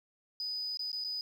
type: tone with dropouts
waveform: sine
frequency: 4978 Hz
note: D#8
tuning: in tune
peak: -33 dBFS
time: 0.4-1.21 s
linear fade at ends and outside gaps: 1 ms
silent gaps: 0.772-0.793 / 0.917-0.929 / 1.04-1.046 s
effects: tanh soft clip ceiling -30 dBFS + 10-bit